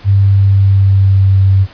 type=tone with pitch glide; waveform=sine; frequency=98.7 to 96.45 Hz; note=G2 to G2; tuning=+12 to -28 cents; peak=-5 dBFS; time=0.04-1.67 s; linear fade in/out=50 ms; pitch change=-40 cents; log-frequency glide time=0.23-1.4 s; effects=pink hiss -38 dBFS RMS until 1.73 s + resampled to 11025 Hz